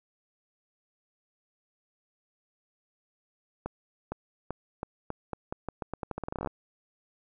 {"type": "accelerating click train", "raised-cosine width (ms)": 1, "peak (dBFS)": -19, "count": 23, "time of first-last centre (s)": [3.66, 6.473], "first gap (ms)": 460, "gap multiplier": 0.84, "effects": []}